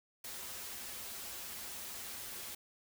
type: noise with comb filter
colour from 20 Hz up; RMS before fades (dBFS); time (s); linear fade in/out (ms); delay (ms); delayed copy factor
white; -45; 0.24-2.55; 5; 6.7; -0.5
effects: none